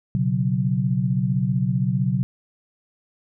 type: chord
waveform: sine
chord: B suspended second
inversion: none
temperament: equal with one note detuned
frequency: 123.47 / 138.99 / 185 Hz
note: B2 / C#3 / F#3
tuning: 0 / +5 / 0 cents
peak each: -23 dBFS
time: 0.15-2.23 s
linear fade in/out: 0 ms
effects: none